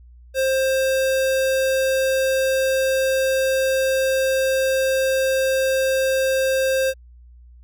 square tone, 529 Hz, C5, 19 cents sharp, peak -18 dBFS, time 0.34-6.94 s, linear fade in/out 50 ms, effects added 60 Hz sine -43 dBFS peak until 7.63 s

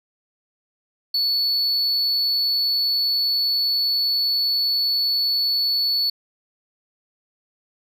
triangle tone, 4435 Hz, C#8, in tune, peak -17 dBFS, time 1.14-6.1 s, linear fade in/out 5 ms, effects none

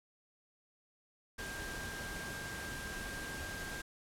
sine tone in noise, 1596 Hz, G6, 31 cents sharp, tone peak -44 dBFS, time 1.38-3.82 s, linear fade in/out 10 ms, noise pink, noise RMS -44 dBFS, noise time 1.38-3.82 s, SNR -3 dB, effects low-pass 12000 Hz 12 dB/octave

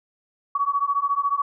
sine beating tone pair, 1123 / 1137 Hz, C#6 / C#6, +22 / +44 cents, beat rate 14 Hz, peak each -23 dBFS, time 0.55-1.42 s, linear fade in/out 5 ms, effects none

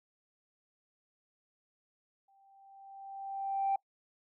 sine tone with exponential growth, 784 Hz, G5, in tune, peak -25 dBFS, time 2.28-3.76 s, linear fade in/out 5 ms, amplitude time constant 320 ms, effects noise-tail reverb RT60 0.1 s tail -23 dB re dry + tanh soft clip ceiling -23 dBFS

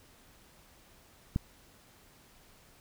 click, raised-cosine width 5 ms, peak -16 dBFS, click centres 1.361 s, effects pink hiss -60 dBFS RMS until 2.8 s

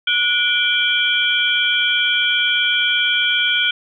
sine tone cluster, 1459 / 2347 / 3106 / 3324 Hz, F#6 / D7 / G7 / G#7, -25 / -2 / -17 / +1 cents, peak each -20 dBFS, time 0.07-3.71 s, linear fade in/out 5 ms, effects none

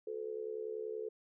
sine tone with amplitude modulation, 436.3 Hz, A4, 15 cents flat, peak -34 dBFS, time 0.07-1.09 s, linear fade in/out 5 ms, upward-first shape sine, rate 70.5 Hz, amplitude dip 85%, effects none

